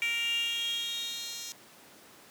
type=tone with high-pass filter sweep; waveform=10% pulse; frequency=466.2 Hz; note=A#4; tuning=in tune; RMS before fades=-33 dBFS; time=0.02-1.52 s; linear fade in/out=0 ms; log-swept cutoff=2400 to 4700 Hz; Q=8.3; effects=pink hiss -54 dBFS RMS until 2.3 s + high-pass 200 Hz 12 dB/octave